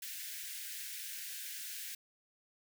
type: high-pass noise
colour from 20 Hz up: white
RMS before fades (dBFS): -44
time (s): 0.02-1.95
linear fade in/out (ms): 5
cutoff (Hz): 1500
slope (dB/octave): 96
effects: none